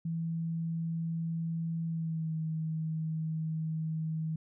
sine tone with pitch glide, 164.81 to 159.01 Hz, E3 to D#3, 0 to +38 cents, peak -31 dBFS, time 0.05-4.36 s, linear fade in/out 5 ms, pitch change -62 cents, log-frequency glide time 1.86-2.35 s, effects none

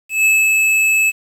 square tone with ADSR envelope, 2604 Hz, E7, 22 cents flat, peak -10 dBFS, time 0.09-1.12 s, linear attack 160 ms, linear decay 240 ms, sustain -2 dB, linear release 32 ms, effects low-pass 12000 Hz 12 dB/octave + 7-bit

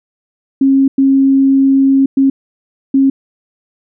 sine tone bursts at uneven times, 270.8 Hz, C#4, 40 cents flat, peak -6 dBFS, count 4, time 0.61-0.88 / 0.98-2.06 / 2.17-2.3 / 2.94-3.1 s, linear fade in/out 5 ms, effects none

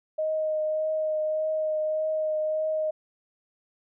sine tone with vibrato, 622.3 Hz, D#5, in tune, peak -24 dBFS, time 0.18-2.91 s, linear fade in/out 10 ms, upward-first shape triangle, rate 1.7 Hz, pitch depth 15 cents each way, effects none

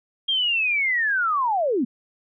sine linear sweep, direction down, 3243 to 213.6 Hz, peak -19 dBFS, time 0.28-1.85 s, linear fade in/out 10 ms, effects none

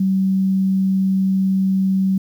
sine tone, 191.1 Hz, G3, 44 cents flat, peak -14 dBFS, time 0-2.18 s, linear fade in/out 5 ms, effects 8-bit

